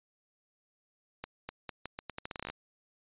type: accelerating click train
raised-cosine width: 0.3 ms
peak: -22 dBFS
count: 16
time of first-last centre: 1.24-2.5 s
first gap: 250 ms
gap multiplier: 0.81
effects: resampled to 8000 Hz